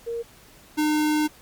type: tone pair in turn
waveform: sine / square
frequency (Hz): 466.2 / 303.8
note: A#4 / D#4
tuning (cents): 0 / -41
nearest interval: perfect fifth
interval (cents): 741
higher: first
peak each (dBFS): -26 / -20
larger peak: second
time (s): 0.06-0.23 / 0.77-1.28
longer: second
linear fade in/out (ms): 20
effects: pink hiss -51 dBFS RMS until 1.41 s + MP3 96 kbps